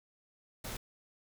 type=noise; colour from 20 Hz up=pink; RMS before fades=-41 dBFS; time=0.64-0.77 s; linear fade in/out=5 ms; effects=none